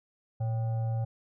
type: tone with frequency modulation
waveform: sine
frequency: 115.1 Hz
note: A#2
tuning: 22 cents flat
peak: -27 dBFS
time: 0.4-1.05 s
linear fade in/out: 10 ms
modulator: 667 Hz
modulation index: 0.3
effects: none